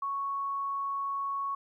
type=tone; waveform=sine; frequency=1108.7 Hz; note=C#6; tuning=in tune; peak=-30 dBFS; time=0.02-1.55 s; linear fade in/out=5 ms; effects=12-bit